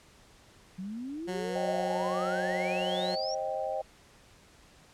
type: exponential sweep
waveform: sine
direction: up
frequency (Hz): 179.5 to 5760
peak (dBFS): -35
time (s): 0.78-3.35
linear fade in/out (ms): 10
type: tone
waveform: 15% pulse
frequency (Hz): 182.6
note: F#3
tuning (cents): -23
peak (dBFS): -27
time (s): 1.27-3.16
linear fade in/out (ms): 20
type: chord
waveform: sine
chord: C minor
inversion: none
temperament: equal with one note detuned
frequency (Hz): 529.3 / 622.3 / 784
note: C5 / Eb5 / G5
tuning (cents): +20 / 0 / 0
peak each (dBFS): -35 / -34 / -35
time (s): 1.55-3.82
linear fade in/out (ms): 10
effects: pink hiss -58 dBFS RMS until 4.93 s + low-pass 9000 Hz 12 dB/octave